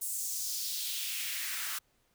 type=noise with high-pass filter sweep; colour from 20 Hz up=white; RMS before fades=-36 dBFS; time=0.01-1.79 s; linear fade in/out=10 ms; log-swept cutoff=8900 to 1300 Hz; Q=2; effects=pink hiss -72 dBFS RMS until 2.14 s